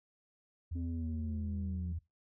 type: tone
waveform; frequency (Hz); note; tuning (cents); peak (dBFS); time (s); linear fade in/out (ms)
sine; 82.41; E2; 0; -35; 0.71-1.99; 10
type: linear sweep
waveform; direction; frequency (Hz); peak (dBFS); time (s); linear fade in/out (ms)
sine; down; 261.4 to 174.61; -38; 0.75-1.93; 10
effects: noise-tail reverb RT60 0.2 s tail -20 dB re dry + tanh soft clip ceiling -29 dBFS